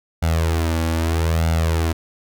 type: tone with flanger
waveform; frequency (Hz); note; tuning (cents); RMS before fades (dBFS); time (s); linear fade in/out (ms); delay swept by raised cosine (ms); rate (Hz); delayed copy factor
sawtooth; 81.7; E2; -15; -19; 0.22-1.93; 10; 1.4 to 3.6; 0.79; +0.65
effects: none